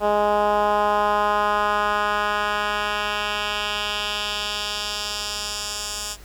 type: tone with band-pass filter sweep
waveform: 10% pulse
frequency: 207.7 Hz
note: G#3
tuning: in tune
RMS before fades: -23 dBFS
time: 0-6.17 s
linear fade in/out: 50 ms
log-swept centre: 650 to 7200 Hz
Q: 1.4
effects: added 50 Hz sine -42 dBFS peak until 6.24 s + pink hiss -48 dBFS RMS until 6.24 s